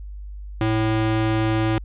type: ring-modulated tone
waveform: square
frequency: 220 Hz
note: A3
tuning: in tune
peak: -16 dBFS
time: 0.61-1.78 s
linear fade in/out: 0 ms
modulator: 108 Hz
effects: added 50 Hz sine -32 dBFS peak until 1.84 s + resampled to 8000 Hz